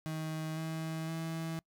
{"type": "tone with pitch steps", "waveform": "35% pulse", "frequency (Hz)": [157.8, 160.5, 162.9], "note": ["D#3", "E3", "E3"], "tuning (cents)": [25, -46, -20], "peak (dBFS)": -34, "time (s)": [0.06, 1.59], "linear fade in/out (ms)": 0, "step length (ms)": 510, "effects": ["noise-tail reverb RT60 0.1 s tail -25 dB re dry"]}